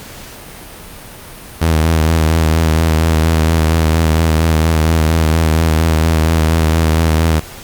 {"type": "tone with vibrato", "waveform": "sawtooth", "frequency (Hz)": 80.3, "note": "E2", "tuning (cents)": -45, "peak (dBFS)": -6, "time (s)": [1.61, 7.4], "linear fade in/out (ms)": 10, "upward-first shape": "sine", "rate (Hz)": 4.3, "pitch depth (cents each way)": 43, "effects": ["pink hiss -33 dBFS RMS until 7.63 s", "Opus 48 kbps"]}